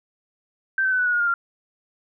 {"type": "tone with pitch steps", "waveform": "sine", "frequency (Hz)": [1560, 1534.1, 1508.6, 1483.5, 1458.9, 1434.7, 1410.8, 1387.4], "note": ["G6", "G6", "F#6", "F#6", "F#6", "F6", "F6", "F6"], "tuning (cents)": [-9, -38, 33, 4, -25, 46, 17, -12], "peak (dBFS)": -18, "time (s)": [0.78, 1.34], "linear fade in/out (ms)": 2, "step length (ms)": 70, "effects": []}